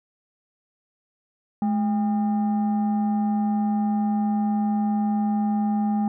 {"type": "tone pair together", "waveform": "sine", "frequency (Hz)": [212.2, 802.9], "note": ["G#3", "G5"], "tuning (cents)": [38, 41], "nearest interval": "octave + major seventh", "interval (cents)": 2303, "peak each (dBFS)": [-19, -27], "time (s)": [1.62, 6.08], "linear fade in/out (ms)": 2, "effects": ["tanh soft clip ceiling -16 dBFS"]}